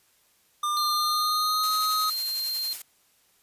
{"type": "tone with pitch glide", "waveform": "square", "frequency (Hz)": [1200, 1262.6], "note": ["D6", "D#6"], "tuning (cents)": [37, 25], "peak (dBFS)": -25, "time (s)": [0.63, 2.1], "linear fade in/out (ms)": 5, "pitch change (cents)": 88, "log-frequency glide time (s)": [0.89, 1.7]}
{"type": "tone", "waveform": "square", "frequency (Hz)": 4186, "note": "C8", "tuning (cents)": 0, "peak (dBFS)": -28, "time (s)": [0.77, 2.73], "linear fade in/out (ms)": 0}
{"type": "noise with tremolo", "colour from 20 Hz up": "blue", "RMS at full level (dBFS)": -33, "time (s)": [1.63, 2.82], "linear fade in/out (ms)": 5, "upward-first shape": "sine", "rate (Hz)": 11, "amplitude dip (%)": 50}
{"effects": ["white hiss -64 dBFS RMS until 3.42 s", "resampled to 32000 Hz"]}